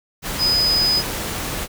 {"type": "tone in noise", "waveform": "sine", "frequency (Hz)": 5000, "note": "D#8", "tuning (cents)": 8, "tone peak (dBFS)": -15, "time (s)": [0.38, 1.03], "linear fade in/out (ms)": 50, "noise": "pink", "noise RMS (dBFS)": -26, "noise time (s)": [0.22, 1.68], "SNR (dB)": 8, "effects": []}